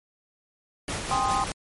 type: noise with tremolo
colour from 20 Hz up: pink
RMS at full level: -30 dBFS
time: 0.88-1.52 s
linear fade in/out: 2 ms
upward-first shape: sine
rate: 5 Hz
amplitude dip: 35%
type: chord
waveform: sine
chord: Ab major seventh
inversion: third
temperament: equal with one note detuned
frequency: 784 / 826.3 / 1046.5 / 1244.5 Hz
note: G5 / Ab5 / C6 / Eb6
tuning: 0 / -9 / 0 / 0 cents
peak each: -27 / -31 / -27 / -29 dBFS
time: 1.11-1.44 s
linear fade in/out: 2 ms
effects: MP3 48 kbps